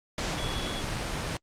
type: tone in noise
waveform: sine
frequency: 3370 Hz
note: G#7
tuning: 25 cents sharp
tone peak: -37 dBFS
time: 0.38-0.81 s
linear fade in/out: 2 ms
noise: pink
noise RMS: -31 dBFS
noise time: 0.18-1.37 s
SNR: -9 dB
effects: low-pass 7000 Hz 12 dB/octave + Opus 48 kbps